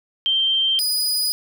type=tone pair in turn; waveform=sine / sawtooth; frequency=3143 / 4956 Hz; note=G7 / D#8; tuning=+4 / -8 cents; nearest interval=minor sixth; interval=788 cents; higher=second; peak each=-16 dBFS; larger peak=neither; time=0.26-0.79 / 0.79-1.32 s; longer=neither; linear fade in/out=0 ms; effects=none